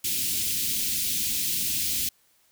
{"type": "band-stop noise", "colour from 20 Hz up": "white", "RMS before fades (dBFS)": -27, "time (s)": [0.04, 2.09], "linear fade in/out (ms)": 5, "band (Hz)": [300, 2600], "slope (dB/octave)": 24, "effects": ["white hiss -64 dBFS RMS until 2.51 s"]}